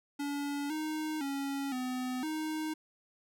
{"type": "tone with pitch steps", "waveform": "square", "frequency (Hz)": [285.6, 310.2, 277.2, 253.5, 311.7], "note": ["D4", "D#4", "C#4", "B3", "D#4"], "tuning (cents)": [-48, -5, 0, 45, 3], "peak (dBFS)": -34, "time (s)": [0.19, 2.74], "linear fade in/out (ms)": 10, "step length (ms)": 510, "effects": []}